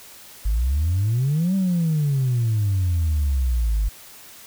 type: exponential two-way sweep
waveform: sine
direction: up then down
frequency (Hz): 49 to 196 to 49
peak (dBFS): -16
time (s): 0.45-3.89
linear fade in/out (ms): 10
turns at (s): 1.55
effects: tanh soft clip ceiling -15 dBFS + white hiss -44 dBFS RMS until 4.46 s